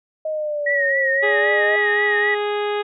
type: linear two-way sweep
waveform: sine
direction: down then up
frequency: 629 to 532 to 629 Hz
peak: -21 dBFS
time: 0.25-1.76 s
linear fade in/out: 5 ms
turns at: 1.06 s
type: tone with vibrato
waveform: sine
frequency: 1900 Hz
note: A#6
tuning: 33 cents sharp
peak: -17 dBFS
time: 0.66-2.35 s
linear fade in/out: 10 ms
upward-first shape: triangle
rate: 3.8 Hz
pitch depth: 66 cents each way
type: harmonic tone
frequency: 414.3 Hz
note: G#4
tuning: 4 cents flat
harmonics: 1 / 2 / 3 / 4 / 5 / 6 / 7 / 8 / 9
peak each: -21 / -27 / -31 / -33 / -35 / -37 / -38 / -39 / -40 dBFS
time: 1.22-2.83 s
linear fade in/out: 20 ms
effects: none